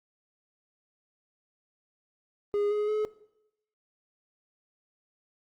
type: tone with pitch steps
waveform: triangle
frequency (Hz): 410.9 / 418.8 / 426.9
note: G#4 / G#4 / G#4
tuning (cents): -18 / +15 / +48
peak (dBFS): -23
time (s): 2.54-3.05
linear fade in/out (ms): 0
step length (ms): 170
effects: noise-tail reverb RT60 0.8 s tail -18 dB re dry + Opus 32 kbps